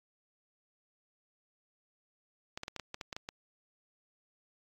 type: clicks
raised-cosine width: 0.2 ms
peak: -22 dBFS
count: 10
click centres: 2.575 / 2.634 / 2.681 / 2.763 / 2.797 / 2.944 / 3.012 / 3.128 / 3.165 / 3.289 s
effects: AAC 48 kbps